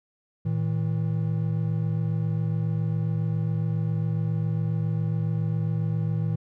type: tone pair together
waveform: triangle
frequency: 113.1 / 160.4 Hz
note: A2 / E3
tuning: +48 / -47 cents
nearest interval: tritone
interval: 605 cents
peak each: -24 dBFS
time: 0.45-6.36 s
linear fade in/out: 10 ms
effects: none